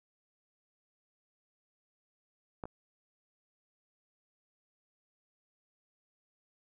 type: clicks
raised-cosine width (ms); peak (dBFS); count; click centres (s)
1; -25 / -29; 2; 2.638 / 2.655
effects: none